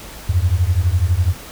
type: beating tone pair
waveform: sine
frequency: 83.1 / 95.1 Hz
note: E2 / F#2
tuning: +15 / +48 cents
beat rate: 12 Hz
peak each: -16 dBFS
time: 0.29-1.34 s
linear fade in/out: 5 ms
effects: added 50 Hz sine -42 dBFS peak until 1.51 s + pink hiss -36 dBFS RMS until 1.51 s